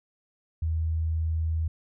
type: tone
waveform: sine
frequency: 80.5 Hz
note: E2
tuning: 41 cents flat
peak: -24 dBFS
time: 0.62-1.68 s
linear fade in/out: 5 ms
effects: none